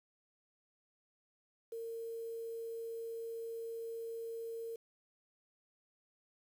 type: tone with quantisation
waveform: sine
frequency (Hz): 457.7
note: A#4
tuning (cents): -32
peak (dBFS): -40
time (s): 1.72-4.76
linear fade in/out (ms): 5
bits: 10
effects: none